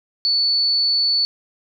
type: tone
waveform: sine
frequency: 4460 Hz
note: C#8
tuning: 10 cents sharp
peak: -15 dBFS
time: 0.25-1.25 s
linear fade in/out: 0 ms
effects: none